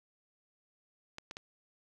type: clicks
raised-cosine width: 0.2 ms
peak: -25 dBFS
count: 3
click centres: 1.184 / 1.311 / 1.369 s
effects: none